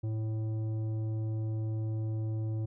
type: tone with tanh clipping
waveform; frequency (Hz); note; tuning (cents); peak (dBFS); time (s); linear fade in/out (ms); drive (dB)
sine; 109.8; A2; -3; -32; 0.03-2.66; 10; 10
effects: none